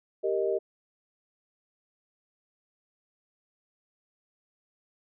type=chord; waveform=sine; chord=Eb major; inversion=first; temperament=equal; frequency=392 / 466.2 / 622.3 Hz; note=G4 / Bb4 / Eb5; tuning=0 / 0 / 0 cents; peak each=-28 / -30 / -30 dBFS; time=0.23-0.59 s; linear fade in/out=20 ms; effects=none